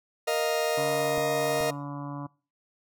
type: chord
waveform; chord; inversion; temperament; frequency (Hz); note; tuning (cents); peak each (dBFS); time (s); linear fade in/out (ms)
40% pulse; Bb suspended fourth; none; just; 466.2 / 621.6 / 699.2; Bb4 / Eb5 / F5; 0 / -2 / +2; -28 / -27 / -31; 0.27-1.71; 10
type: harmonic tone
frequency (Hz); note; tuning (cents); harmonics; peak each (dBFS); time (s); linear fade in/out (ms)
143; D3; -46; 1 / 2 / 4 / 5 / 6 / 7 / 8 / 9 / 10; -36 / -37 / -46 / -48 / -50 / -43 / -46 / -56 / -57; 0.77-2.27; 10
type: clicks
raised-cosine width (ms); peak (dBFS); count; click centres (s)
3; -26; 2; 1.18 / 1.608
effects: noise-tail reverb RT60 0.4 s tail -25 dB re dry